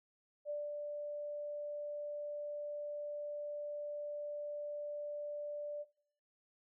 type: tone with ADSR envelope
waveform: sine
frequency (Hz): 588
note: D5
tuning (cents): +2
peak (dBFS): -36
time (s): 0.45-5.85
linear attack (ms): 49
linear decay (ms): 210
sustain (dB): -3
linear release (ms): 37
effects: noise-tail reverb RT60 0.6 s tail -19 dB re dry